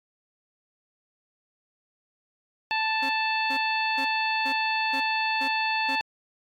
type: harmonic tone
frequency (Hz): 880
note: A5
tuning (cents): 0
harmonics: 1 / 2 / 3 / 4 / 5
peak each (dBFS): -27 / -31 / -28 / -37 / -35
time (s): 2.71-6.01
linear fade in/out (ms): 0
type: tone bursts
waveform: sawtooth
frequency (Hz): 270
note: C#4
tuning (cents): -45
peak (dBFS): -30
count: 7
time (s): 3.02-5.959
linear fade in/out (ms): 10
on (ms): 77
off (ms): 400
effects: AAC 64 kbps